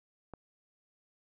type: click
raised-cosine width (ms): 1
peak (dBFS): -30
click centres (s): 0.337
effects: none